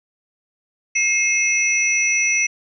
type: tone cluster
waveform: sine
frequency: 2135 / 2591 / 5900 Hz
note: C7 / E7 / F#8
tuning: +34 / -30 / -6 cents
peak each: -20 dBFS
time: 0.95-2.47 s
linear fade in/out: 10 ms
effects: none